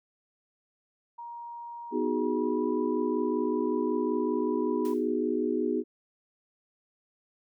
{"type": "tone with pitch glide", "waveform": "sine", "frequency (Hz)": [943, 982.5], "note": ["A#5", "B5"], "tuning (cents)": [20, -9], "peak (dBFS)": -38, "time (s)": [1.18, 4.94], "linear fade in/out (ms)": 10, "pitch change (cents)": 71, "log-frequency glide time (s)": [1.89, 2.67]}
{"type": "chord", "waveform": "sine", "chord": "G# minor seventh", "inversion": "first", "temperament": "equal", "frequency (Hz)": [246.9, 311.1, 370, 415.3], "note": ["B3", "D#4", "F#4", "G#4"], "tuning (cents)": [0, 0, 0, 0], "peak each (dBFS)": -31, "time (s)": [1.91, 5.84], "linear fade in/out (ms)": 50}
{"type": "noise with exponential decay", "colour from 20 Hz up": "white", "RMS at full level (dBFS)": -46, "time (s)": [4.85, 5.12], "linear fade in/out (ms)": 0, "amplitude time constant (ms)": 58}
{"effects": []}